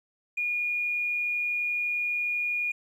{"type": "tone", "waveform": "triangle", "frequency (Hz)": 2437, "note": "D#7", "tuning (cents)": -37, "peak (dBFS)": -22, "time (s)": [0.37, 2.72], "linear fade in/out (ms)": 10, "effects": ["tanh soft clip ceiling -24 dBFS"]}